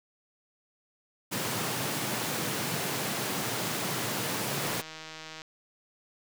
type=high-pass noise; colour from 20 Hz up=pink; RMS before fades=-32 dBFS; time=1.31-4.82 s; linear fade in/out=20 ms; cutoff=110 Hz; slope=48 dB/octave
type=click train; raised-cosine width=0.2 ms; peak=-25 dBFS; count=124; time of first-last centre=4.64-5.418 s; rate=158 Hz
effects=none